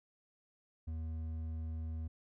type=tone with hard clipping; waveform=triangle; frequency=80.2 Hz; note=E2; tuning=47 cents flat; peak=-39 dBFS; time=0.87-2.08 s; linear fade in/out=10 ms; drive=9 dB; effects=none